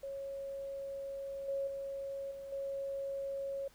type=tone with level steps; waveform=sine; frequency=550 Hz; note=C#5; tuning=14 cents flat; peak=-39 / -33 / -38 / -43 / -36 dBFS; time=0.03-3.68 s; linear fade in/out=5 ms; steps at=1.48 / 1.67 / 2.31 / 2.52 s; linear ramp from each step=5 ms; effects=added 50 Hz sine -66 dBFS peak until 3.74 s + pink hiss -64 dBFS RMS until 3.74 s